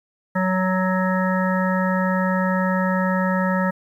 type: harmonic tone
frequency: 186.2 Hz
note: F#3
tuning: 11 cents sharp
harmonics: 1 / 3 / 5 / 7 / 9 / 10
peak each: -20 / -25 / -27 / -28 / -30 / -30 dBFS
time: 0.35-3.71 s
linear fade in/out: 10 ms
effects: 9-bit